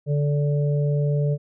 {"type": "harmonic tone", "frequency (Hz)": 145.4, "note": "D3", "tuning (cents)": -17, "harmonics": [1, 3, 4], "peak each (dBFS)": [-19, -29, -31], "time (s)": [0.06, 1.38], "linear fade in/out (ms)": 50, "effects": []}